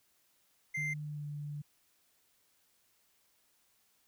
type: tone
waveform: triangle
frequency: 2088 Hz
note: C7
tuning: 4 cents flat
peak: -32 dBFS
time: 0.74-0.94 s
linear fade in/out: 10 ms
type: tone with pitch glide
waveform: sine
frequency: 150 to 146.83 Hz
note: D3 to D3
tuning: +37 to 0 cents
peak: -38 dBFS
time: 0.77-1.62 s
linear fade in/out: 10 ms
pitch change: -37 cents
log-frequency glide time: 1.03-1.25 s
effects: white hiss -72 dBFS RMS until 4.07 s